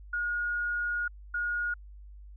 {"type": "tone bursts at uneven times", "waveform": "sine", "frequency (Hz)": 1437, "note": "F6", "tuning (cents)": 49, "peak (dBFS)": -28, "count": 2, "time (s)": [[0.13, 1.08], [1.34, 1.74]], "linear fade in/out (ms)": 5, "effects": ["added 50 Hz sine -45 dBFS peak until 2.36 s"]}